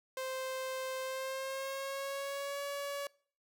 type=tone with pitch glide; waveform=sawtooth; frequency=522 to 566 Hz; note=C5 to C#5; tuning=-4 to +36 cents; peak=-33 dBFS; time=0.17-3.07 s; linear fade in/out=2 ms; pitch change=+140 cents; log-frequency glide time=1.02-2.62 s; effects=noise-tail reverb RT60 0.5 s tail -24 dB re dry